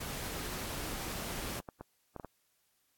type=noise; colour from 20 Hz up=pink; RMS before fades=-40 dBFS; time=0-1.6 s; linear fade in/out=10 ms
type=clicks; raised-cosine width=1 ms; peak=-28 dBFS; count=6; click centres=1.601 / 1.688 / 1.81 / 2.163 / 2.198 / 2.247 s
effects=white hiss -75 dBFS RMS until 2.97 s + AAC 64 kbps